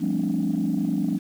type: tone cluster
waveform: sine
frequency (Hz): 173.4 / 199.2 / 219.4 / 266.3 / 295.8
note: F3 / G3 / A3 / C4 / D4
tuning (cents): -12 / +28 / -5 / +31 / +13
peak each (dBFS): -27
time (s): 0-1.19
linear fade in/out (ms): 20
effects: tanh soft clip ceiling -15 dBFS + 8-bit